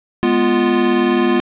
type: chord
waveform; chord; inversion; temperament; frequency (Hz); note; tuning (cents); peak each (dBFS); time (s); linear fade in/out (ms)
square; F diminished; first; equal; 207.7 / 246.9 / 349.2; Ab3 / Cb4 / F4; 0 / 0 / 0; -21 / -17 / -16; 0.23-1.4; 0
effects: resampled to 8000 Hz + 7-bit